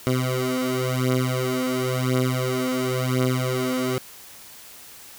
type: beating tone pair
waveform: 15% pulse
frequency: 127.4 / 128.35 Hz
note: C3 / C3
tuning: -46 / -33 cents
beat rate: 0.95 Hz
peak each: -18 dBFS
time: 0.07-3.98 s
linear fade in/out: 0 ms
effects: white hiss -44 dBFS RMS until 5.18 s